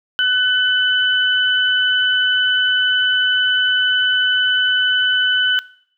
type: tone pair together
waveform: sine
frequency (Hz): 1503 / 3006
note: F#6 / F#7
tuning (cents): +27 / +27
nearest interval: octave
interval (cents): 1200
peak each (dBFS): -16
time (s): 0.19-5.59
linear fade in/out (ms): 0
effects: noise-tail reverb RT60 0.6 s tail -20 dB re dry